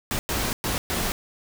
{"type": "noise bursts at uneven times", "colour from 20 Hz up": "pink", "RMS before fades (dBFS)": -26, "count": 4, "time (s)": [[0.11, 0.19], [0.29, 0.53], [0.64, 0.78], [0.9, 1.12]], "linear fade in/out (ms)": 0, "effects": []}